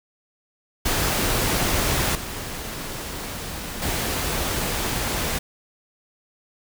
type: noise with level steps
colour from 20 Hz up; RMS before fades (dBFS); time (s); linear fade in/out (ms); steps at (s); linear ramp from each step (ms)
pink; -22 / -32 / -25; 0.85-5.39; 10; 2.15 / 3.82; 2
effects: none